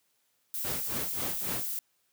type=noise; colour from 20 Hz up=violet; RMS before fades=-34 dBFS; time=0.54-1.79 s; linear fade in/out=0 ms
type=noise with tremolo; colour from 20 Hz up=pink; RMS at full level=-35 dBFS; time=0.64-1.63 s; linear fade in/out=5 ms; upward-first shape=sine; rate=3.7 Hz; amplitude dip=95%
effects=white hiss -73 dBFS RMS until 2.12 s + high-pass 80 Hz 12 dB/octave